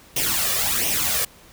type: noise with flanger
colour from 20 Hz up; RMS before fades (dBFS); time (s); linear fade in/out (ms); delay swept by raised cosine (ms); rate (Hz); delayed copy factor
white; -22; 0.16-1.25; 5; 0.33 to 1.73; 1.4; +0.7
effects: pink hiss -49 dBFS RMS until 1.52 s